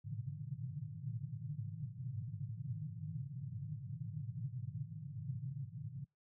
white band-pass noise, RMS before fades -44 dBFS, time 0.04-6.05 s, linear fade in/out 10 ms, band 100 to 160 Hz, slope 96 dB/octave, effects noise-tail reverb RT60 0.2 s tail -25 dB re dry

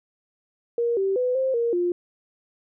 sine tone with pitch steps, 471.2 / 388.1 / 500 / 526 / 468.5 / 352.1 Hz, A#4 / G4 / B4 / C5 / A#4 / F4, +19 / -17 / +21 / +9 / +9 / +14 cents, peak -20 dBFS, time 0.78-1.92 s, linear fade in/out 2 ms, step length 190 ms, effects none

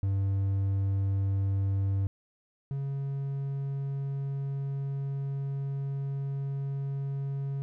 triangle tone pair in turn, 97.8 / 138.15 Hz, G2 / C#3, -4 / -6 cents, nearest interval tritone, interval 598 cents, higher second, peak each -23 / -28 dBFS, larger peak first, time 0.03-2.07 / 2.71-7.62 s, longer second, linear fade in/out 0 ms, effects none

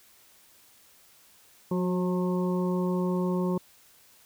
harmonic tone with a mistuned harmonic, 180 Hz, F#3, 47 cents flat, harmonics 1 / 2 / 3 / 5 / 6, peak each -26 / -30 / -36 / -39 / -40 dBFS, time 1.71-3.58 s, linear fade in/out 5 ms, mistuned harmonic 2, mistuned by +29 cents, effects white hiss -58 dBFS RMS until 4.25 s

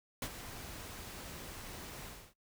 pink noise with ADSR envelope, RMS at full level -36 dBFS, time 0.22-2.34 s, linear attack 4 ms, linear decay 59 ms, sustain -11 dB, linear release 280 ms, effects noise-tail reverb RT60 0.1 s tail -19 dB re dry

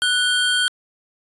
square tone pair together, 1480 / 3183 Hz, F#6 / G7, 0 / +26 cents, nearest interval octave + minor second, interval 1326 cents, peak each -20 dBFS, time 0.02-0.68 s, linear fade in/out 0 ms, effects resampled to 24000 Hz

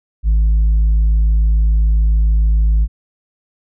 triangle tone with tanh clipping, 53.5 Hz, A1, 48 cents flat, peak -10 dBFS, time 0.23-2.88 s, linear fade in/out 50 ms, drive 7 dB, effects none

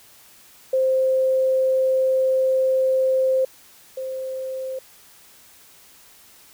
sine tone pair in turn, 523.3 / 523.3 Hz, C5 / C5, 0 / 0 cents, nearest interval unison, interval 0 cents, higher neither, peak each -16 / -26 dBFS, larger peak first, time 0.73-3.45 / 3.97-4.79 s, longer first, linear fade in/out 5 ms, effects white hiss -50 dBFS RMS until 6.53 s

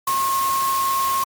sine tone in noise, 1079 Hz, C#6, 47 cents flat, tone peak -18 dBFS, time 0.07-1.24 s, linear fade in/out 5 ms, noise white, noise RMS -28 dBFS, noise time 0.07-1.24 s, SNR +7 dB, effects MP3 96 kbps

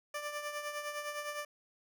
15% pulse tone with tremolo, 590 Hz, D5, 8 cents sharp, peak -29 dBFS, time 0.14-1.45 s, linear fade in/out 5 ms, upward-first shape triangle, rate 9.8 Hz, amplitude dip 60%, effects none

